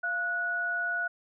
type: tone pair together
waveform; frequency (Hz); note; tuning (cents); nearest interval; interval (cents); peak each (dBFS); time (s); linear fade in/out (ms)
sine; 692.3 / 1467; F5 / F#6; -15 / -15; octave + minor second; 1300; -37 / -28; 0.03-1.08; 10
effects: none